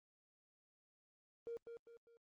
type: tone with echo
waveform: triangle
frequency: 466.2 Hz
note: A#4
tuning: in tune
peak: -39 dBFS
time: 1.47-1.57 s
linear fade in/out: 0 ms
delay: 200 ms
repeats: 3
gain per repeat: -8 dB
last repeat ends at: 2.17 s
effects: tanh soft clip ceiling -40 dBFS + Opus 24 kbps